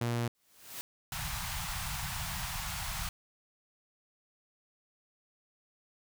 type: tone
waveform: sawtooth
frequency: 118.5 Hz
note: A#2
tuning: 29 cents sharp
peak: -26 dBFS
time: 0.01-0.28 s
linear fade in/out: 5 ms
type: noise with exponential growth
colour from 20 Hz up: white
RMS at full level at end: -39 dBFS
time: 0.35-0.81 s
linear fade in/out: 0 ms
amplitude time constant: 100 ms
type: band-stop noise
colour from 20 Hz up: pink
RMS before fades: -37 dBFS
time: 1.12-3.09 s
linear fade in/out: 2 ms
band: 180 to 720 Hz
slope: 48 dB/octave
effects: none